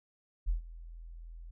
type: tone with ADSR envelope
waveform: sine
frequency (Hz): 41.63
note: E1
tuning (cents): +18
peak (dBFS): -25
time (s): 0.46-1.51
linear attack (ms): 31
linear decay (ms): 120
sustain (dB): -19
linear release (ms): 6
effects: none